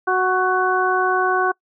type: harmonic tone with a mistuned harmonic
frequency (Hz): 370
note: F#4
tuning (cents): 0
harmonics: 1 / 2 / 3 / 4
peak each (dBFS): -21 / -21 / -21 / -21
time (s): 0.07-1.52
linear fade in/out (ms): 10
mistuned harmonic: 4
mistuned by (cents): +17
effects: noise-tail reverb RT60 0.1 s tail -25 dB re dry